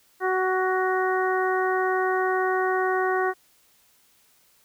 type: harmonic tone with a mistuned harmonic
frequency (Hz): 373.5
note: F#4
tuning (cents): +16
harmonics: 1 / 2 / 3 / 4 / 5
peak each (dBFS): -24 / -27 / -29 / -30 / -31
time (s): 0.2-3.34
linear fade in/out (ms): 50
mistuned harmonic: 4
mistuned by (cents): -17
effects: white hiss -61 dBFS RMS until 4.64 s